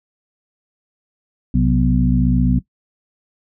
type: harmonic tone with a mistuned harmonic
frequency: 61.74 Hz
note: B1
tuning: in tune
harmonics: 1 / 2 / 3 / 4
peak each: -18 / -18 / -18 / -18 dBFS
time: 1.54-2.59 s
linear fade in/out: 5 ms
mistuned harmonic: 2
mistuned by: +96 cents
effects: noise-tail reverb RT60 0.1 s tail -17 dB re dry